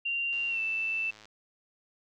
sine tone with pitch glide, 2772 to 2656 Hz, F7 to E7, -14 to +12 cents, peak -28 dBFS, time 0.05-1.11 s, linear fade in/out 10 ms, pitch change -74 cents, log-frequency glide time 0.49-0.6 s
click train, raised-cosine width 0.2 ms, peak -34 dBFS, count 100, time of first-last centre 0.33-1.255 s, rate 107 Hz
effects none

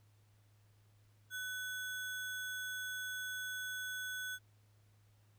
sine tone with sample-and-hold, 1500 Hz, F#6, 23 cents sharp, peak -39 dBFS, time 1.3-4.39 s, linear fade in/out 50 ms, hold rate 4900 Hz, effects added 104 Hz sine -65 dBFS peak until 5.38 s + pink hiss -75 dBFS RMS until 5.38 s

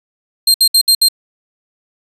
sawtooth tone bursts, 4186 Hz, C8, in tune, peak -4 dBFS, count 5, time 0.47-1.086 s, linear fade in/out 5 ms, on 72 ms, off 64 ms, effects resampled to 32000 Hz

